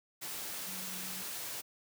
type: tone in noise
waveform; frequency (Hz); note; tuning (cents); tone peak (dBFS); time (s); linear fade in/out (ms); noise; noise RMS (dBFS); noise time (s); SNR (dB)
sine; 186.1; F#3; +10; -49; 0.66-1.23; 20; white; -41; 0.21-1.62; -11
effects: high-pass 100 Hz 12 dB/octave